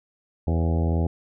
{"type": "harmonic tone with a mistuned harmonic", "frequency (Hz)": 82.41, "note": "E2", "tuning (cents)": 0, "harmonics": [1, 2, 3, 4, 5, 6, 7, 8, 9, 10], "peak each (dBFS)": [-21, -27, -31, -33, -35, -37, -38, -39, -40, -41], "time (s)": [0.47, 1.07], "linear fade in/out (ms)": 5, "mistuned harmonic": 7, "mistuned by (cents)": -49, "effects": []}